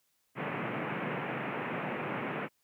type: band-pass noise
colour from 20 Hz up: pink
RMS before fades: -36 dBFS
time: 0.35-2.49 s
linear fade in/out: 50 ms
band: 130 to 2600 Hz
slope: 48 dB/octave
effects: white hiss -75 dBFS RMS until 2.63 s